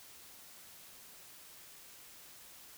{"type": "silence", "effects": ["white hiss -55 dBFS RMS until 2.77 s"]}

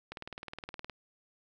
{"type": "click train", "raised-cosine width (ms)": 0.3, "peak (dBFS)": -25, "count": 16, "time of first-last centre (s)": [0.12, 0.897], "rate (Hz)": 19.3, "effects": []}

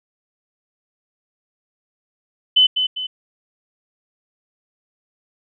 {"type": "tone with echo", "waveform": "sine", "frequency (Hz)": 3024, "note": "F#7", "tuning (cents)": 37, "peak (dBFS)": -9, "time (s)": [2.56, 2.67], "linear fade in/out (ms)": 10, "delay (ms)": 200, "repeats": 2, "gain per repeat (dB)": -7, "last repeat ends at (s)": 3.07, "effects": []}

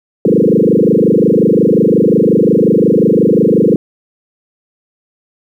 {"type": "tone with frequency modulation", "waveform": "sine", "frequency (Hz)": 330, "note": "E4", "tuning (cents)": 2, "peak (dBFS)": -6, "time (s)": [0.25, 3.76], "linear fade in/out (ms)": 2, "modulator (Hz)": 25.6, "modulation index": 6.4, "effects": ["8-bit"]}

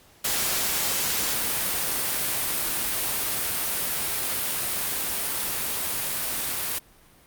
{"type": "noise with level ramp", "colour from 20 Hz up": "white", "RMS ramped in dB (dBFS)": [-25, -28], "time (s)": [0.24, 6.79], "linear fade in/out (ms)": 10, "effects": ["pink hiss -55 dBFS RMS until 7.26 s", "Opus 48 kbps"]}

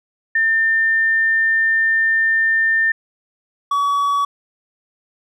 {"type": "tone pair in turn", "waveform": ["sine", "triangle"], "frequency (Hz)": [1800, 1133.9], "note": ["A6", "C#6"], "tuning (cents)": [39, 39], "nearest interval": "minor sixth", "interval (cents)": 800, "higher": "first", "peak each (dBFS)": -13, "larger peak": "neither", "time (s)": [[0.35, 2.92], [3.71, 4.25]], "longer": "first", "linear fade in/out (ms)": 5, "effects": []}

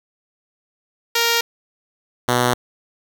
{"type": "tone pair in turn", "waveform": "5% pulse", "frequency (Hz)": [466.2, 123.05], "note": ["A#4", "B2"], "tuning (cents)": [0, -6], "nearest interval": "octave + major seventh", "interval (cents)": 2306, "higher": "first", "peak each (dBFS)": -4, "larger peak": "neither", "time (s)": [[1.15, 1.41], [2.28, 2.54]], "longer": "neither", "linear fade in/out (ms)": 5, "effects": ["7-bit"]}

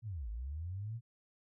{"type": "linear two-way sweep", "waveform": "sine", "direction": "down then up", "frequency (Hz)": [120, 50.7, 120], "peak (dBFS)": -38, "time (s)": [0.02, 1.01], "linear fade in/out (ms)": 50, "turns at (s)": 0.29, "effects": []}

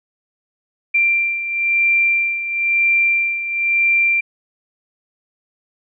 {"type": "beating tone pair", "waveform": "sine", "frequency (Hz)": [2365, 2366], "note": ["D7", "D7"], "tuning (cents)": [12, 12], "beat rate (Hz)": 1, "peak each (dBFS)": [-15, -21], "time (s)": [0.94, 4.21], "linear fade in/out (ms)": 10, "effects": []}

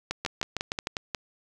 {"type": "two click trains", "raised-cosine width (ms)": 0.2, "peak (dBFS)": [-12, -11], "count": [6, 6], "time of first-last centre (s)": [[0.25, 1.148], [0.11, 0.871]], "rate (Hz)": [5.57, 6.57], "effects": []}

